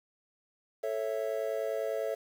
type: chord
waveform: triangle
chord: A major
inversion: none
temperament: just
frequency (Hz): 440 / 550 / 660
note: A4 / C#5 / E5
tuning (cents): 0 / -14 / +2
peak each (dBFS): -33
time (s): 0.83-2.15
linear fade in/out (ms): 10
effects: 9-bit